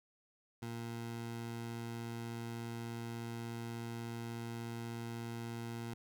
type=tone; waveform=20% pulse; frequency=116.54 Hz; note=A#2; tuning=in tune; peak=-36 dBFS; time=0.62-5.94 s; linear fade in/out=5 ms; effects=none